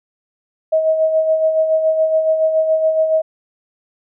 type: tone with tremolo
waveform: sine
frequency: 635 Hz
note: D#5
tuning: 35 cents sharp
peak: -10 dBFS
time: 0.72-3.22 s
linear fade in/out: 10 ms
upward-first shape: sine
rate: 7.1 Hz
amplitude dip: 50%
effects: none